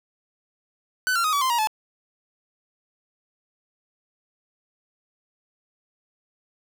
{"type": "tone with pitch steps", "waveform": "45% pulse", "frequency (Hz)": [1506, 1373.1, 1251.8, 1141.3, 1040.6, 948.7, 865], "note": ["F#6", "F6", "D#6", "D6", "C6", "A#5", "A5"], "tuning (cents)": [30, -30, 10, -50, -10, 30, -30], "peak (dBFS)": -20, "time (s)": [1.07, 1.672], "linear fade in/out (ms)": 0, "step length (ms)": 86, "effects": []}